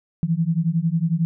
sine beating tone pair, 160 / 171 Hz, D#3 / F3, +49 / -36 cents, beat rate 11 Hz, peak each -21 dBFS, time 0.23-1.25 s, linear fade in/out 0 ms, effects none

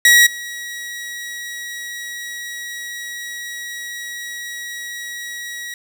sawtooth tone with level steps, 1913 Hz, A#6, 44 cents sharp, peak -4 / -24 dBFS, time 0.05-5.74 s, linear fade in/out 2 ms, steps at 0.26 s, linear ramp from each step 10 ms, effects 7-bit

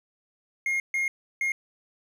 triangle tone bursts at uneven times, 2139 Hz, C7, 38 cents sharp, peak -22 dBFS, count 3, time 0.66-0.8 / 0.94-1.08 / 1.41-1.52 s, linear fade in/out 2 ms, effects none

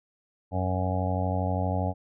harmonic tone, 92.5 Hz, F#2, in tune, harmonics 1 / 2 / 3 / 5 / 6 / 7 / 8 / 9, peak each -27 / -33 / -35 / -39 / -36 / -35 / -35 / -36 dBFS, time 0.51-1.94 s, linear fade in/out 50 ms, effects none

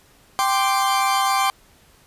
40% pulse chord, G suspended fourth, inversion none, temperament equal, 784 / 1046.5 / 1174.7 Hz, G5 / C6 / D6, 0 / 0 / 0 cents, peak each -20 / -21 / -22 dBFS, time 0.39-1.5 s, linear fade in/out 0 ms, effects pink hiss -54 dBFS RMS until 2.06 s + resampled to 32000 Hz

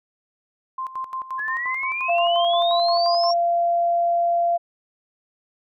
sine tone with tremolo, 1046.5 Hz, C6, in tune, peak -25 dBFS, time 0.78-3.31 s, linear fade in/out 5 ms, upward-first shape square, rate 5.7 Hz, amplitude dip 75%
sine exponential sweep, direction up, 1661.2 to 5600 Hz, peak -24 dBFS, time 1.38-3.34 s, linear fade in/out 20 ms
sine tone, 688 Hz, F5, 26 cents flat, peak -17 dBFS, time 2.08-4.58 s, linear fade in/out 20 ms
effects none

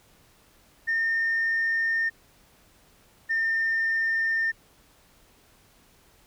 sine tone pair in turn, 1819 / 1808.5 Hz, A#6 / A6, -43 / +47 cents, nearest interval unison, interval 10 cents, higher first, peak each -21 dBFS, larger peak neither, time 0.87-2.1 / 3.29-4.52 s, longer neither, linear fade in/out 20 ms, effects tanh soft clip ceiling -19 dBFS + pink hiss -59 dBFS RMS until 6.26 s

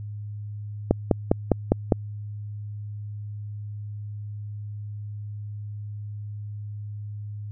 click train, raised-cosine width 2 ms, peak -3 dBFS, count 6, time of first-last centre 0.91-1.922 s, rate 4.94 Hz, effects added 104 Hz sine -32 dBFS peak until 7.51 s

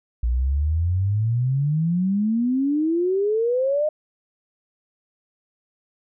sine exponential sweep, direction up, 57.2 to 621 Hz, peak -18 dBFS, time 0.23-3.89 s, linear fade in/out 5 ms, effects none

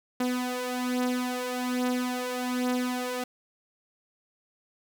sawtooth beating tone pair, 249 / 250.2 Hz, B3 / B3, +14 / +23 cents, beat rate 1.2 Hz, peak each -28 / -25 dBFS, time 0.2-3.24 s, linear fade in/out 5 ms, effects none

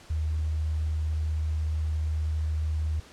sine tone, 77.78 Hz, D#2, in tune, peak -25 dBFS, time 0.1-3 s, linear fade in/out 5 ms, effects pink hiss -51 dBFS RMS until 3.12 s + low-pass 8000 Hz 12 dB/octave

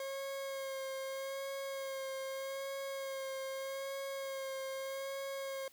40% pulse tone with vibrato, 540 Hz, C#5, 45 cents flat, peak -38 dBFS, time 0-5.68 s, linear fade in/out 2 ms, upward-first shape sine, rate 0.81 Hz, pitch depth 21 cents each way, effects white hiss -63 dBFS RMS until 5.72 s

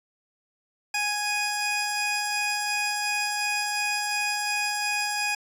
20% pulse tone pair together, 830.6 / 2489 Hz, G#5 / D#7, 0 / 0 cents, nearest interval octave + perfect fifth, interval 1900 cents, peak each -23 dBFS, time 0.94-5.35 s, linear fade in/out 5 ms, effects resampled to 32000 Hz

